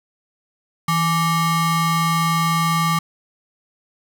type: ring-modulated tone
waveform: square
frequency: 503 Hz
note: B4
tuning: 32 cents sharp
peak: -14 dBFS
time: 0.88-2.99 s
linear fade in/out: 5 ms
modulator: 667 Hz
effects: none